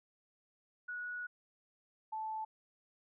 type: tone pair in turn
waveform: sine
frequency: 1463 / 874.2 Hz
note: F#6 / A5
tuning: -20 / -11 cents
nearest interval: major sixth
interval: 891 cents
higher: first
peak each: -39 / -37 dBFS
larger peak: second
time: 0.88-1.27 / 2.12-2.45 s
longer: first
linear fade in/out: 10 ms
effects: none